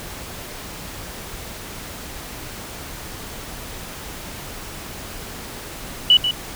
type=tone with echo; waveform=sine; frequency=2960 Hz; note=F#7; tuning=in tune; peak=-8 dBFS; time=6.1-6.17 s; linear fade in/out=2 ms; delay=140 ms; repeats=1; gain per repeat=-9 dB; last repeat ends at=6.31 s; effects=pink hiss -34 dBFS RMS until 6.55 s